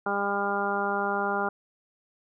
harmonic tone, 200.8 Hz, G3, 42 cents sharp, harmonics 1 / 2 / 3 / 4 / 5 / 6 / 7, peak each -35 / -32 / -35 / -30 / -35 / -34 / -31 dBFS, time 0.06-1.49 s, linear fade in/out 5 ms, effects none

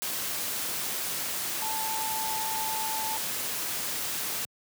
sine tone in noise, 880 Hz, A5, in tune, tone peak -32 dBFS, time 1.62-3.17 s, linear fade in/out 0 ms, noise white, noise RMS -32 dBFS, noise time 0.02-4.45 s, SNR -3 dB, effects high-pass 100 Hz 12 dB/octave

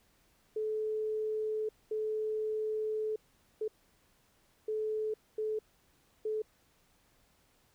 sine tone bursts at uneven times, 432.4 Hz, A4, 30 cents flat, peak -31 dBFS, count 6, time 0.56-1.69 / 1.91-3.16 / 3.61-3.68 / 4.68-5.14 / 5.38-5.59 / 6.25-6.42 s, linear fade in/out 5 ms, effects pink hiss -69 dBFS RMS until 7.74 s

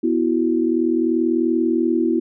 sine chord, B suspended fourth, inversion none, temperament equal, 246.9 / 329.6 / 370 Hz, B3 / E4 / F#4, 0 / 0 / 0 cents, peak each -21 / -18 / -23 dBFS, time 0.03-2.2 s, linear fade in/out 10 ms, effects none

